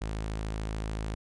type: tone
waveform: sawtooth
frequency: 53.6 Hz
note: A1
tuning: 45 cents flat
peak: -28 dBFS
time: 0.01-1.15 s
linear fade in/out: 10 ms
effects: resampled to 22050 Hz